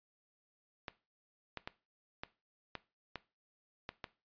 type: clicks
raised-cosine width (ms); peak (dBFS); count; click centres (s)
0.3; -24; 8; 0.882 / 1.573 / 1.675 / 2.235 / 2.753 / 3.157 / 3.891 / 4.042
effects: noise-tail reverb RT60 0.3 s tail -18 dB re dry + resampled to 11025 Hz